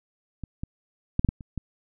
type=clicks; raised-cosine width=5 ms; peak=-22 / -19 / -9 / -7 / -10 / -28 / -18 dBFS; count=7; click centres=0.437 / 0.635 / 1.194 / 1.247 / 1.289 / 1.408 / 1.577 s; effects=none